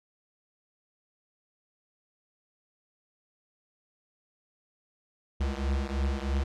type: beating tone pair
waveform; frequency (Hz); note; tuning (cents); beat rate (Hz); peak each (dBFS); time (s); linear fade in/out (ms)
square; 67.2 / 70.3; C2 / C#2; +47 / +25; 3.1; -30 / -32; 5.4-6.44; 10
effects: low-pass 6000 Hz 12 dB/octave